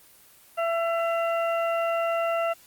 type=harmonic tone with a mistuned harmonic; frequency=670 Hz; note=E5; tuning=28 cents sharp; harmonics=1 / 2 / 3 / 4; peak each=-24 / -30 / -39 / -36 dBFS; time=0.57-2.54 s; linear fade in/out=20 ms; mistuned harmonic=4; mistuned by=+53 cents; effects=white hiss -54 dBFS RMS until 2.66 s + Opus 24 kbps